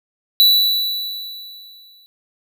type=tone with exponential decay; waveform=square; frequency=3951 Hz; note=B7; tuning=in tune; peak=-8 dBFS; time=0.4-2.06 s; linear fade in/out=0 ms; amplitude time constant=360 ms; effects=none